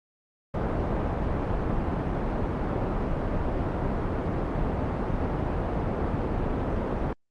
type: low-pass noise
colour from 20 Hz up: pink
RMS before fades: -27 dBFS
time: 0.54-7.13 s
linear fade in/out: 2 ms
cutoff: 920 Hz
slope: 12 dB/octave
effects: Opus 32 kbps